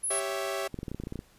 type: tone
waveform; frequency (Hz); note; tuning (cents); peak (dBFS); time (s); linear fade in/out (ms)
sine; 10548; E9; 0; -28; 0.03-0.2; 10
type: chord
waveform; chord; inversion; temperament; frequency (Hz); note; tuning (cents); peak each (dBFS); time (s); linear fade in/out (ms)
sawtooth; C# diminished; second; equal; 392 / 554.4 / 659.3; G4 / C#5 / E5; 0 / 0 / 0; -31; 0.1-0.68; 10
type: clicks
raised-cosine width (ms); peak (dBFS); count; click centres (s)
3; -23; 12; 0.743 / 0.789 / 0.831 / 0.882 / 0.916 / 0.946 / 1 / 1.037 / 1.071 / 1.124 / 1.157 / 1.191
effects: pink hiss -61 dBFS RMS until 1.38 s + resampled to 32000 Hz